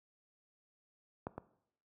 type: clicks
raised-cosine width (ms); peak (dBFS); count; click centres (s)
1; -24 / -27; 2; 1.269 / 1.38
effects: noise-tail reverb RT60 0.7 s tail -17 dB re dry + high-pass 80 Hz 12 dB/octave

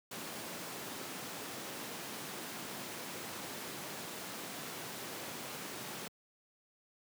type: high-pass noise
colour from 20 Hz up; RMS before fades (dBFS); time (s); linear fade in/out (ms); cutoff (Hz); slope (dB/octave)
pink; -44; 0.11-6.08; 5; 170; 12
effects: high-pass 100 Hz 12 dB/octave

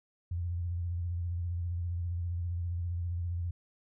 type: tone with vibrato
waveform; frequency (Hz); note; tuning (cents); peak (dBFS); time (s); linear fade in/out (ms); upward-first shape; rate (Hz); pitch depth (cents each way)
sine; 86.7; F2; -12; -31; 0.31-3.51; 5; sine; 15; 51
effects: none

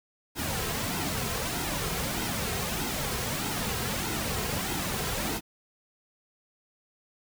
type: noise with flanger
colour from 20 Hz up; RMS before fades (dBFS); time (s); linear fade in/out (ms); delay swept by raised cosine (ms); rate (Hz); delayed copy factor
pink; -31; 0.35-5.41; 50; 1.7 to 3.5; 1.6; -0.6
effects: none

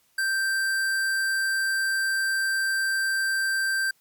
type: tone with hard clipping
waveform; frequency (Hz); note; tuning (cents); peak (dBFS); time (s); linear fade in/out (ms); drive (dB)
sine; 1568; G6; 0; -24; 0.18-3.91; 5; 17
effects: white hiss -65 dBFS RMS until 4 s + MP3 96 kbps

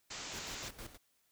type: low-pass noise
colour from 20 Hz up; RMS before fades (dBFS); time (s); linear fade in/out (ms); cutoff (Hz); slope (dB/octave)
white; -45; 0.1-0.69; 10; 7500; 96
type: noise with tremolo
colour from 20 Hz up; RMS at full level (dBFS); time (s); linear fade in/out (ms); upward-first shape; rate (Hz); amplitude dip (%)
pink; -47; 0.31-0.98; 50; square; 6.3; 70
effects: white hiss -75 dBFS RMS until 1.31 s

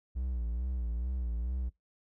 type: tone with vibrato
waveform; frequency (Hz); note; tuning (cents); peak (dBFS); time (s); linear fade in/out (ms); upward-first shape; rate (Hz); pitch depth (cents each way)
triangle; 60.5; B1; -35; -29; 0.15-1.7; 20; sine; 2.3; 100
effects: noise-tail reverb RT60 0.2 s tail -26 dB re dry

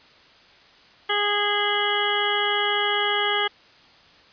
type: harmonic tone with a mistuned harmonic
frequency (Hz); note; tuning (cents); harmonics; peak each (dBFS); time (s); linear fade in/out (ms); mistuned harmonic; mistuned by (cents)
411.9; G#4; -14; 1 / 2 / 3 / 4 / 5 / 7 / 8; -28 / -28 / -28 / -28 / -28 / -28 / -28; 1.09-3.48; 10; 7; +37
effects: white hiss -52 dBFS RMS until 4.32 s + resampled to 11025 Hz

